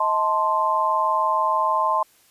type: chord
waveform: sine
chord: A diminished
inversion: second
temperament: equal with one note detuned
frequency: 633.5 / 880 / 1046.5 Hz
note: Eb5 / A5 / C6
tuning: +31 / 0 / 0 cents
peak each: -26 / -23 / -20 dBFS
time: 0-2.03 s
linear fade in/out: 5 ms
effects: white hiss -57 dBFS RMS until 2.3 s + resampled to 32000 Hz